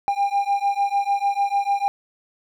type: beating tone pair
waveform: triangle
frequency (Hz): 798 / 804.7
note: G5 / G5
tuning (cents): +31 / +45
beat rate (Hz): 6.7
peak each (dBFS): -20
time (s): 0.08-1.88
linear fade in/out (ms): 0
effects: none